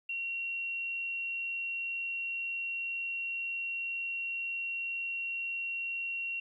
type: tone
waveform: sine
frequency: 2741 Hz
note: F7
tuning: 33 cents flat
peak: -33 dBFS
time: 0.09-6.4 s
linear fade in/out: 5 ms
effects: 12-bit